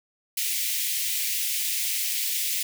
white high-pass noise, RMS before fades -27 dBFS, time 0.37-2.63 s, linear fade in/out 5 ms, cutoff 2000 Hz, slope 48 dB/octave, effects none

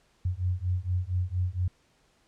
sine beating tone pair, 88.6 / 92.9 Hz, F2 / F#2, +25 / +7 cents, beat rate 4.3 Hz, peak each -29 / -29 dBFS, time 0.25-1.68 s, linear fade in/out 5 ms, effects pink hiss -66 dBFS RMS until 2.27 s + low-pass 8000 Hz 12 dB/octave

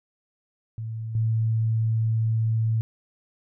sine tone with level steps, 111.9 Hz, A2, 30 cents sharp, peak -29 / -20 dBFS, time 0.78-2.81 s, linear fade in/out 0 ms, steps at 1.15 s, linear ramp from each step 2 ms, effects none

